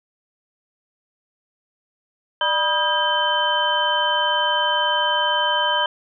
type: tone cluster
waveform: sine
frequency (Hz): 598 / 971 / 1255 / 1602 / 3079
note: D5 / B5 / D#6 / G6 / G7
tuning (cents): +31 / -30 / +15 / +37 / -32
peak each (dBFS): -26 / -21 / -30 / -24 / -22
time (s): 2.41-5.86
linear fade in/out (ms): 2
effects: none